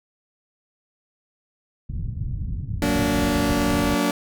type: low-pass noise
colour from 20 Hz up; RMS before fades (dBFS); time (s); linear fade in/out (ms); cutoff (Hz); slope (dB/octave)
white; -28; 1.89-3.95; 10; 140; 24
type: chord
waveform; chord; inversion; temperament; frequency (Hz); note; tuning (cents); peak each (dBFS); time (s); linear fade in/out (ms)
sawtooth; Gb augmented; none; just; 185 / 231.2 / 289.1; Gb3 / Bb3 / D4; 0 / -14 / -27; -22 / -21 / -18; 2.82-4.11; 2
effects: none